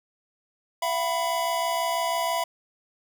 square chord, E suspended second, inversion none, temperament equal with one note detuned, 673.9 / 740 / 987.8 Hz, E5 / F#5 / B5, +38 / 0 / 0 cents, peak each -28 / -34 / -28 dBFS, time 0.82-2.44 s, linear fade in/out 5 ms, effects none

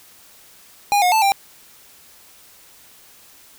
square tone with pitch steps, 816 / 722 / 880 / 791 Hz, G#5 / F#5 / A5 / G5, -31 / -43 / 0 / +15 cents, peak -14 dBFS, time 0.92-1.32 s, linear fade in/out 0 ms, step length 100 ms, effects white hiss -48 dBFS RMS until 3.58 s

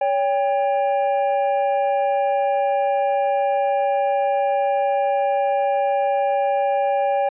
triangle tone pair together, 563 / 796.2 Hz, C#5 / G5, +27 / +27 cents, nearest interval tritone, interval 600 cents, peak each -18 dBFS, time 0.01-7.29 s, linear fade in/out 5 ms, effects resampled to 8000 Hz

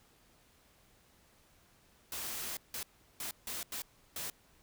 white noise bursts at uneven times, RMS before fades -40 dBFS, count 6, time 2.12-2.57 / 2.74-2.83 / 3.2-3.31 / 3.47-3.63 / 3.72-3.82 / 4.16-4.3 s, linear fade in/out 2 ms, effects pink hiss -66 dBFS RMS until 4.62 s

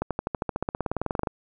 accelerating click train, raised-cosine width 1 ms, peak -12 dBFS, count 22, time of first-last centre 0.02-1.272 s, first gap 87 ms, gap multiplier 0.96, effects none

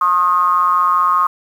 triangle ring-modulated tone, 87.5 Hz, F2, 4 cents sharp, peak -6 dBFS, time 0.01-1.27 s, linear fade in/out 5 ms, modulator 1160 Hz, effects 7-bit

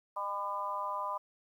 harmonic tone with a mistuned harmonic, 200.8 Hz, G3, 42 cents sharp, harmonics 3 / 4 / 5 / 6, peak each -42 / -44 / -35 / -40 dBFS, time 0.16-1.18 s, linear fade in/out 10 ms, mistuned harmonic 3, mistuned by +18 cents, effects 11-bit

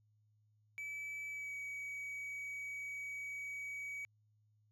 triangle tone with pitch glide, 2300 to 2267 Hz, D7 to C#7, -37 to +38 cents, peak -40 dBFS, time 0.78-4.05 s, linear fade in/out 0 ms, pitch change -25 cents, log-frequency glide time 1.29-1.54 s, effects added 106 Hz sine -70 dBFS peak until 4.71 s

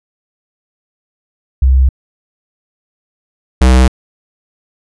sine / square tone pair in turn, 65.41 / 63.69 Hz, C2 / C2, 0 / -46 cents, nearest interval unison, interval 46 cents, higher first, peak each -5 dBFS, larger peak neither, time 1.62-1.89 / 3.61-3.88 s, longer neither, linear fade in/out 5 ms, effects resampled to 24000 Hz

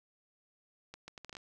accelerating click train, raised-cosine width 0.2 ms, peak -29 dBFS, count 8, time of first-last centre 0.94-1.368 s, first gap 140 ms, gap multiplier 0.7, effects none

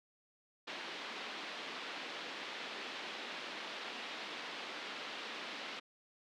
white band-pass noise, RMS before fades -45 dBFS, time 0.67-5.8 s, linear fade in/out 10 ms, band 220 to 3800 Hz, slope 24 dB/octave, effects none

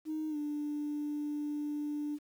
sine tone with pitch glide, 311.1 to 295.5 Hz, D#4 to D4, 0 to +11 cents, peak -32 dBFS, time 0.05-2.19 s, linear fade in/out 50 ms, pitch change -89 cents, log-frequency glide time 0.29-0.37 s, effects tanh soft clip ceiling -30 dBFS + 10-bit

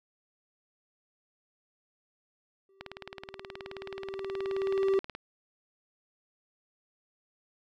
triangle tone with exponential growth, 388.3 Hz, G4, 16 cents flat, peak -20 dBFS, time 2.69-4.99 s, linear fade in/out 2 ms, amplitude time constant 500 ms
click train, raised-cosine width 0.3 ms, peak -23 dBFS, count 45, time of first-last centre 2.81-5.15 s, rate 18.8 Hz
effects none

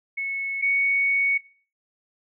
sine tone pair in turn, 2200 / 2226 Hz, C#7 / C#7, -14 / +7 cents, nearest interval unison, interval 21 cents, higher second, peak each -25 / -19 dBFS, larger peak second, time 0.17-0.62 / 0.62-1.38 s, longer second, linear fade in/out 10 ms, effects noise-tail reverb RT60 0.4 s tail -18 dB re dry

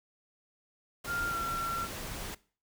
pink noise, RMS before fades -40 dBFS, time 1.04-2.35 s, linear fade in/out 10 ms
sine tone with pitch glide, 1396.9 to 1361.1 Hz, F6 to F6, 0 to -45 cents, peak -31 dBFS, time 1.06-1.88 s, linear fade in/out 50 ms, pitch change -45 cents, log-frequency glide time 1.28-1.35 s
effects noise-tail reverb RT60 0.4 s tail -20 dB re dry

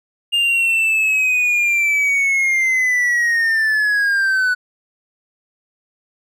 triangle linear sweep, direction down, 2822 to 1477 Hz, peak -12 dBFS, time 0.32-4.55 s, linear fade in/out 20 ms, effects none

